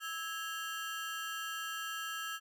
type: ring-modulated tone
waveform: 30% pulse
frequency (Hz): 1480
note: F#6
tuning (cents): 0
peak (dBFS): -32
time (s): 0-2.4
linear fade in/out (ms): 50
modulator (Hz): 171
effects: none